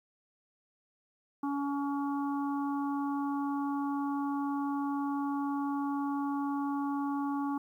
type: harmonic tone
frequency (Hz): 282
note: C#4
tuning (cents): +30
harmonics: 1 / 3 / 4 / 5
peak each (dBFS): -31 / -38 / -40 / -50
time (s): 1.43-7.58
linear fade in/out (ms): 5
effects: 11-bit